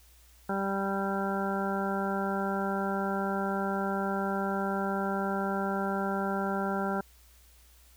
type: harmonic tone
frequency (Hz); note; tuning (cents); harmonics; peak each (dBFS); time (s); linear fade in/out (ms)
195.9; G3; -1; 1 / 2 / 3 / 4 / 5 / 7 / 8; -32 / -35 / -37 / -35 / -40 / -36 / -42; 0.49-7.01; 5
effects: added 60 Hz sine -57 dBFS peak until 7.96 s + white hiss -61 dBFS RMS until 7.96 s